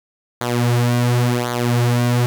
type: tone with flanger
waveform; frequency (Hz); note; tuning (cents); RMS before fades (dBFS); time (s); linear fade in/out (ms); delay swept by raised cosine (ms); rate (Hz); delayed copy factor
sawtooth; 121.2; B2; -32; -17; 0.41-2.26; 0; 0.37 to 5.97; 0.92; -0.75
effects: none